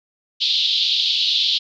white band-pass noise, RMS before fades -19 dBFS, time 0.4-1.59 s, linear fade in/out 20 ms, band 3200 to 4200 Hz, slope 48 dB/octave, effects none

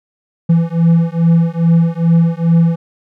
triangle beating tone pair, 165.8 / 168.2 Hz, E3 / E3, +10 / +35 cents, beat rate 2.4 Hz, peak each -10 dBFS, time 0.49-2.76 s, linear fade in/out 10 ms, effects none

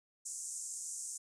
pink band-pass noise, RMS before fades -43 dBFS, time 0.25-1.18 s, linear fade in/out 10 ms, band 6500 to 9100 Hz, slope 48 dB/octave, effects none

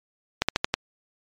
slowing click train, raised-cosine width 0.2 ms, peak -3 dBFS, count 5, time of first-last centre 0.42-0.74 s, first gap 66 ms, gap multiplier 1.13, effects low-pass 7000 Hz 12 dB/octave + MP3 96 kbps

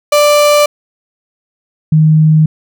35% pulse / sine tone pair in turn, 589 / 156.01 Hz, D5 / D#3, +5 / +5 cents, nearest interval octave + major seventh, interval 2300 cents, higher first, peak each -4 dBFS, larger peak neither, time 0.12-0.66 / 1.92-2.46 s, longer neither, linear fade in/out 5 ms, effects none

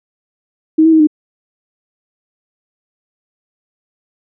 sine tone with pitch steps, 315.8 / 323.7 / 316.9 / 304.7 Hz, D#4 / E4 / D#4 / D#4, +26 / -31 / +32 / -36 cents, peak -5 dBFS, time 0.78-1.072 s, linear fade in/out 10 ms, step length 73 ms, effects none

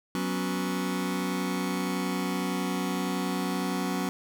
sawtooth chord, F# suspended fourth, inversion none, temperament just, 185 / 246.7 / 277.5 Hz, F#3 / B3 / C#4, 0 / -2 / +2 cents, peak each -26 / -30 / -28 dBFS, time 0.15-4.09 s, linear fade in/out 0 ms, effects none

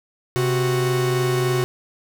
45% pulse tone pair together, 130.81 / 369 Hz, C3 / F#4, 0 / -5 cents, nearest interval octave + tritone, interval 1795 cents, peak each -21 dBFS, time 0.36-1.64 s, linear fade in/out 0 ms, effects none

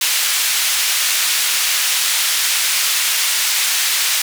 pink band-pass noise, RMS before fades -17 dBFS, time 0.01-4.22 s, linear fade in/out 5 ms, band 2300 to 15000 Hz, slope 12 dB/octave, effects none

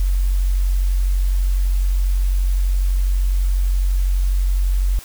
sine tone, 46 Hz, F#1, 9 cents flat, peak -14 dBFS, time 0-4.99 s, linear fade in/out 0 ms, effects white hiss -40 dBFS RMS until 5.04 s

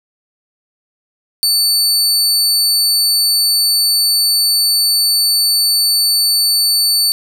sawtooth tone, 4500 Hz, C#8, 25 cents sharp, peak -8 dBFS, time 1.43-7.12 s, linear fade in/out 0 ms, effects none

